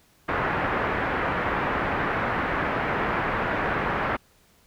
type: low-pass noise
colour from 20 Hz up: white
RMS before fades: -26 dBFS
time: 0.28-4.17 s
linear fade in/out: 10 ms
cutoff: 1800 Hz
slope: 24 dB/octave
effects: pink hiss -60 dBFS RMS until 4.66 s